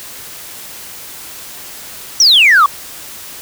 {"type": "exponential sweep", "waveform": "sine", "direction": "down", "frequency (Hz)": [5920, 1100], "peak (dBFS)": -3, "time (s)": [2.2, 2.66], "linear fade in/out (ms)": 2, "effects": ["tanh soft clip ceiling -2 dBFS", "white hiss -31 dBFS RMS until 3.41 s"]}